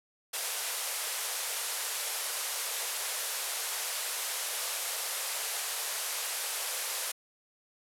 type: band-pass noise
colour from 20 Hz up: white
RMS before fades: -35 dBFS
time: 0.33-7.12 s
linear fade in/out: 10 ms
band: 440 to 13000 Hz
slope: 48 dB/octave
effects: none